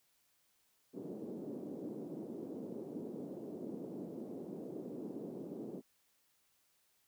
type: band-pass noise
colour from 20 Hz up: white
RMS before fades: -45 dBFS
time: 0.93-5.82 s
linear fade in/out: 50 ms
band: 190 to 410 Hz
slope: 24 dB/octave
effects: white hiss -75 dBFS RMS until 7.07 s